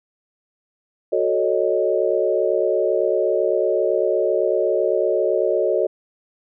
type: chord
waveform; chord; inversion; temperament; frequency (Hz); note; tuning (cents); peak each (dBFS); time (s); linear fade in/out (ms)
sine; D# half-diminished seventh; first; equal; 370 / 440 / 554.4 / 622.3; F#4 / A4 / C#5 / D#5; 0 / 0 / 0 / 0; -22; 1.12-5.87; 10
effects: none